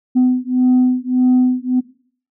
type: beating tone pair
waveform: sine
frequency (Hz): 251.8 / 253.5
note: B3 / B3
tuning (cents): +34 / +45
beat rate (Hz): 1.7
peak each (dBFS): -13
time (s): 0.15-1.81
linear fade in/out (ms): 20
effects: noise-tail reverb RT60 0.5 s tail -18 dB re dry + tanh soft clip ceiling -7 dBFS